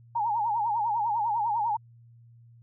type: tone with vibrato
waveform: sine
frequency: 880 Hz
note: A5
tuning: in tune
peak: -24 dBFS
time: 0.15-1.77 s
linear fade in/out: 10 ms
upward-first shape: sine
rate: 10 Hz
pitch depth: 130 cents each way
effects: added 117 Hz sine -51 dBFS peak until 2.62 s